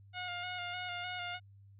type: tone with vibrato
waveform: 10% pulse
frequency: 716 Hz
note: F5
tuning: 43 cents sharp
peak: -29 dBFS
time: 0.13-1.4 s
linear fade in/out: 50 ms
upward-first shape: square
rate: 3.3 Hz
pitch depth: 22 cents each way
effects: added 99 Hz sine -55 dBFS peak until 1.79 s + resampled to 8000 Hz